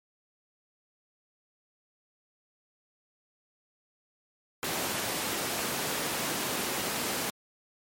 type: high-pass noise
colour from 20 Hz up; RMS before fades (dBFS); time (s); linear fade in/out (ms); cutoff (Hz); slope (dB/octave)
pink; -32; 4.63-7.3; 0; 200; 12
effects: MP3 64 kbps